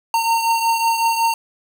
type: beating tone pair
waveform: square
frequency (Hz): 914 / 919.4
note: A#5 / A#5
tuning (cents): -34 / -24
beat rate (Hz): 5.4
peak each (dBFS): -17 / -24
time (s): 0.14-1.34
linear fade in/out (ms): 2
effects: none